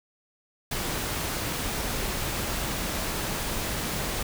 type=noise; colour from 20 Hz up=pink; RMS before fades=-30 dBFS; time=0.71-4.23 s; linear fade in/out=5 ms; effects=none